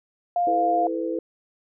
sine tone, 702 Hz, F5, 9 cents sharp, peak -19 dBFS, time 0.36-0.87 s, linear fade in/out 2 ms
sine chord, E suspended fourth, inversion none, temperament equal with one note detuned, 329.6 / 440 / 505.7 Hz, E4 / A4 / B4, 0 / 0 / +41 cents, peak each -27 / -31 / -29 dBFS, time 0.47-1.19 s, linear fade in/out 2 ms
effects none

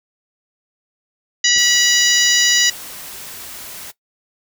harmonic tone, 974 Hz, B5, 24 cents flat, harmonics 2 / 3 / 4 / 5 / 6 / 7, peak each -19 / -19 / -19 / -19 / -19 / -19 dBFS, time 1.44-2.7 s, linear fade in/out 5 ms
clicks, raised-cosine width 2 ms, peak -25 dBFS, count 2, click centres 1.564 / 1.578 s
white noise, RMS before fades -33 dBFS, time 1.57-3.92 s, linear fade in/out 20 ms
effects noise-tail reverb RT60 0.1 s tail -18 dB re dry

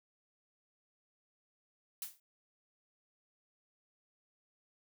blue noise with exponential decay, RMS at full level -37 dBFS, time 2.02-2.2 s, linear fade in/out 2 ms, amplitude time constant 39 ms, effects none

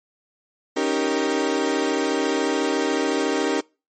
35% pulse chord, Eb dominant seventh, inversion third, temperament equal, 277.2 / 311.1 / 392 / 466.2 Hz, Db4 / Eb4 / G4 / Bb4, 0 / 0 / 0 / 0 cents, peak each -24 dBFS, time 0.76-3.61 s, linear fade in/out 10 ms, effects noise-tail reverb RT60 0.3 s tail -25 dB re dry + MP3 32 kbps

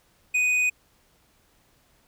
sine tone with hard clipping, 2489 Hz, D#7, in tune, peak -21 dBFS, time 0.34-0.7 s, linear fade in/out 10 ms, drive 6 dB, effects pink hiss -63 dBFS RMS until 2.07 s

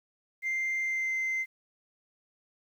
sine tone with pitch glide, 2093 to 2076 Hz, C7 to C7, 0 to -14 cents, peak -26 dBFS, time 0.42-1.46 s, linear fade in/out 50 ms, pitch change -14 cents, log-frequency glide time 0.81-1.14 s, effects tanh soft clip ceiling -26 dBFS + 10-bit

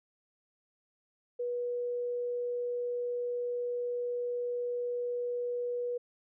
sine tone, 486 Hz, B4, 28 cents flat, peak -31 dBFS, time 1.39-5.98 s, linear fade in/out 10 ms, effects none

